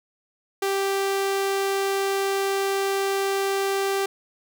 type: tone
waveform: sawtooth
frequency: 392 Hz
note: G4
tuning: in tune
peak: -18 dBFS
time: 0.62-4.06 s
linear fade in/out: 5 ms
effects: none